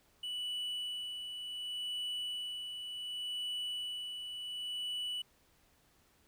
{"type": "tone with tremolo", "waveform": "triangle", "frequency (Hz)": 2960, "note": "F#7", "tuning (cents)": 0, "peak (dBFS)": -34, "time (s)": [0.23, 5.22], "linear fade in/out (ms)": 5, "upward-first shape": "sine", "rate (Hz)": 0.68, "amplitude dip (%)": 45, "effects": ["pink hiss -69 dBFS RMS until 6.27 s"]}